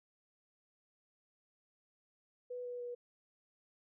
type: tone with pitch steps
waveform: sine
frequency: 493.9 / 489.4 / 484.9 Hz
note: B4 / B4 / B4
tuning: 0 / -16 / -32 cents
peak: -40 dBFS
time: 2.5-2.95 s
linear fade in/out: 10 ms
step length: 150 ms
effects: none